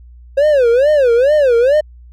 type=tone with vibrato; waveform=triangle; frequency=532 Hz; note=C5; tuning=29 cents sharp; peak=-6 dBFS; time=0.37-1.81 s; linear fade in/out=10 ms; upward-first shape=sine; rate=2.3 Hz; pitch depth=240 cents each way; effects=added 60 Hz sine -36 dBFS peak until 2.12 s